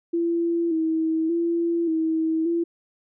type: tone with vibrato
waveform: sine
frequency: 329.6 Hz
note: E4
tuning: in tune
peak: -20 dBFS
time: 0.13-2.64 s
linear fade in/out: 10 ms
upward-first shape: square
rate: 0.86 Hz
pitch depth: 45 cents each way
effects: none